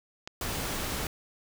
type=click; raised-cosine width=0.2 ms; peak=-20 dBFS; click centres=0.275 s
type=noise; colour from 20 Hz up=pink; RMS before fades=-33 dBFS; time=0.41-1.07 s; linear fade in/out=2 ms
effects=none